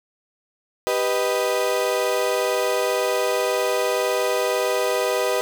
35% pulse chord, G augmented, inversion none, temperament equal, 392 / 493.9 / 622.3 Hz, G4 / B4 / D#5, 0 / 0 / 0 cents, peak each -24 / -21 / -23 dBFS, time 0.87-5.41 s, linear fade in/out 0 ms, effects none

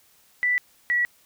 sine tone pair in turn, 1975.5 / 1937.1 Hz, B6 / B6, 0 / -34 cents, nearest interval unison, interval 34 cents, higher first, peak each -19 dBFS, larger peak neither, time 0.43-0.58 / 0.9-1.05 s, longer neither, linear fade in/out 0 ms, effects white hiss -59 dBFS RMS until 1.25 s

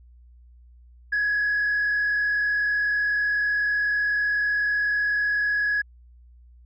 sine tone with frequency modulation, 1676 Hz, G#6, 15 cents sharp, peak -19 dBFS, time 1.12-5.82 s, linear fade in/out 10 ms, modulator 36 Hz, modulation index 0.56, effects tanh soft clip ceiling -18 dBFS + added 60 Hz sine -48 dBFS peak until 6.65 s

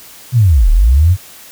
sine linear two-way sweep, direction down then up, 131 to 34.65 to 97.3 Hz, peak -5 dBFS, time 0.32-1.17 s, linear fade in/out 50 ms, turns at 0.7 s, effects white hiss -37 dBFS RMS until 1.51 s

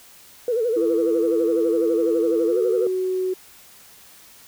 sine tone with vibrato, 466.2 Hz, A#4, in tune, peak -18 dBFS, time 0.48-2.87 s, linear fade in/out 2 ms, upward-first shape sine, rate 12 Hz, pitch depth 120 cents each way
sine tone with pitch glide, 335.2 to 371.9 Hz, E4 to F#4, +29 to +9 cents, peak -20 dBFS, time 0.76-3.34 s, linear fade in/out 10 ms, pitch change +180 cents, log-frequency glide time 2.48-2.58 s
effects tanh soft clip ceiling -10 dBFS + white hiss -48 dBFS RMS until 4.47 s

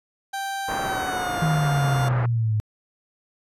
30% pulse tone with pitch glide, 784 to 706.6 Hz, G5 to F5, 0 to +20 cents, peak -24 dBFS, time 0.33-2.09 s, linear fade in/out 10 ms, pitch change -180 cents, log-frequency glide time 0.81-1.4 s
white low-pass noise, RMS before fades -30 dBFS, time 0.68-2.26 s, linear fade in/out 5 ms, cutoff 1500 Hz, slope 24 dB/octave
sine exponential sweep, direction down, 160.9 to 105.8 Hz, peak -19 dBFS, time 1.42-2.6 s, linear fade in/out 0 ms
effects resampled to 32000 Hz

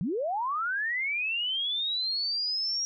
sine linear sweep, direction up, 146.83 to 5670 Hz, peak -27 dBFS, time 0.01-2.85 s, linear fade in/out 0 ms, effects none

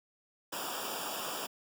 pink noise with comb filter, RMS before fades -38 dBFS, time 0.52-1.47 s, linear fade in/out 10 ms, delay 0.48 ms, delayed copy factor -0.9, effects high-pass 200 Hz 12 dB/octave

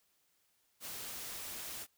white noise, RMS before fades -44 dBFS, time 0.8-1.87 s, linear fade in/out 50 ms, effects white hiss -75 dBFS RMS until 1.97 s

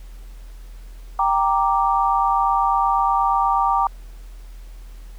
sine chord, G minor, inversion none, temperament equal, 784 / 932.3 / 1174.7 Hz, G5 / Bb5 / D6, 0 / 0 / 0 cents, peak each -20 dBFS, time 1.19-3.87 s, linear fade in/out 2 ms, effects added 41 Hz sine -35 dBFS peak until 5.18 s + pink hiss -53 dBFS RMS until 5.18 s

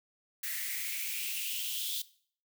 blue noise with high-pass filter sweep, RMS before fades -36 dBFS, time 0.43-2.02 s, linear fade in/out 5 ms, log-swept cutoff 1800 to 3500 Hz, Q 5.9, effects noise-tail reverb RT60 0.5 s tail -18 dB re dry

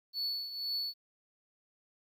triangle tone with tremolo, 4435 Hz, C#8, in tune, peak -30 dBFS, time 0.13-0.94 s, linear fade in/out 50 ms, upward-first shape triangle, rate 2 Hz, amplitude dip 70%, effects 11-bit

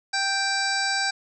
harmonic tone, 784 Hz, G5, in tune, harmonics 1 / 2 / 3 / 5 / 6 / 7 / 8 / 9 / 10, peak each -29 / -26 / -33 / -34 / -29 / -34 / -42 / -43 / -34 dBFS, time 0.13-1.11 s, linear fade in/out 10 ms, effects none

